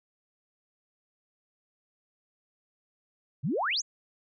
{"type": "exponential sweep", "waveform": "sine", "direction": "up", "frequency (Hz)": [116.54, 7240], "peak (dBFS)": -26, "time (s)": [3.43, 3.82], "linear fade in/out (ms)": 20, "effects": []}